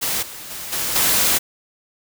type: noise with level steps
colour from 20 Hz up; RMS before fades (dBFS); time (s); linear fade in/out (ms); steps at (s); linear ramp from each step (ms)
white; -22 / -35 / -31 / -23 / -17; 0.01-1.39; 20; 0.22 / 0.5 / 0.72 / 0.95; 10
effects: none